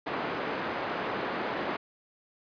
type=band-pass noise; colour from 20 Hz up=pink; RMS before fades=-33 dBFS; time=0.06-1.77 s; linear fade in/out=10 ms; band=300 to 1900 Hz; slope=12 dB/octave; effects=resampled to 11025 Hz